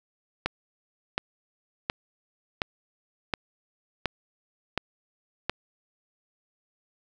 click train, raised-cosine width 0.3 ms, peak -9 dBFS, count 8, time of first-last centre 0.46-5.496 s, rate 1.39 Hz, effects none

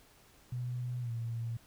sine tone with pitch glide, 123.5 to 115.9 Hz, B2 to A#2, 0 to -10 cents, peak -34 dBFS, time 0.52-1.57 s, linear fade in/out 5 ms, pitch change -110 cents, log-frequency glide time 1.01-1.11 s, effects pink hiss -62 dBFS RMS until 1.66 s

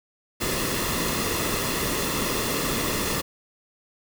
pink noise with comb filter, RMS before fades -26 dBFS, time 0.4-3.22 s, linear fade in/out 20 ms, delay 1.3 ms, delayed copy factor -0.55, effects none

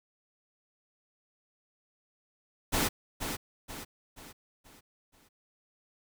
pink noise with echo, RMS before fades -28 dBFS, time 2.72-2.89 s, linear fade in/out 20 ms, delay 480 ms, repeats 5, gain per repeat -7 dB, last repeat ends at 5.29 s, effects none

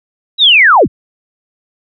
sine linear sweep, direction down, 3955 to 30.87 Hz, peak -3 dBFS, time 0.38-0.88 s, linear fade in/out 50 ms, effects none

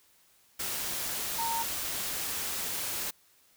sine tone in noise, 919 Hz, A#5, 25 cents flat, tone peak -30 dBFS, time 1.38-1.63 s, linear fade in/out 10 ms, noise white, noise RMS -34 dBFS, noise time 0.59-3.11 s, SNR +1 dB, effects white hiss -64 dBFS RMS until 3.56 s

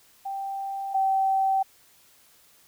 sine tone pair in turn, 784 / 772.3 Hz, G5 / G5, 0 / -26 cents, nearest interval unison, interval 26 cents, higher first, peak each -29 / -20 dBFS, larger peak second, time 0.25-0.94 / 0.94-1.63 s, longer neither, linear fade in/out 10 ms, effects white hiss -58 dBFS RMS until 2.67 s

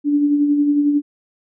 sine tone with tremolo, 290.6 Hz, D4, 18 cents flat, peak -11 dBFS, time 0.04-1.02 s, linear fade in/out 50 ms, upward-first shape sine, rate 11 Hz, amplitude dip 40%, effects none

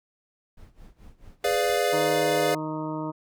brown noise with tremolo, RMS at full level -46 dBFS, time 0.57-1.85 s, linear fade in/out 5 ms, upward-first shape sine, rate 4.6 Hz, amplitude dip 85%
square chord, G# diminished seventh, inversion none, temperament equal with one note detuned, 415.3 / 499.9 / 587.3 / 698.5 Hz, G#4 / B4 / D5 / F5, 0 / +21 / 0 / 0 cents, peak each -28 dBFS, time 1.44-2.55 s, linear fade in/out 5 ms
harmonic tone, 155.56 Hz, D#3, in tune, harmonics 1 / 2 / 3 / 4 / 6 / 7 / 8, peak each -35 / -31 / -41 / -37 / -36 / -43 / -42 dBFS, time 1.92-3.12 s, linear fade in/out 20 ms
effects none

